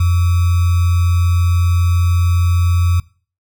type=tone with sample-and-hold; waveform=sine; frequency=87.31 Hz; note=F2; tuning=in tune; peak=-10 dBFS; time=0-3 s; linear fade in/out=5 ms; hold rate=1225 Hz; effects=noise-tail reverb RT60 0.4 s tail -22 dB re dry